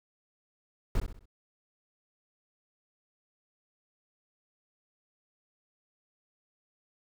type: noise with echo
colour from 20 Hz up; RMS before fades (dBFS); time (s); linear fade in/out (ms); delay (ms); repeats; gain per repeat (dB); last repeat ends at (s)
brown; -26; 0.95-1; 2; 64; 4; -8; 1.256
effects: none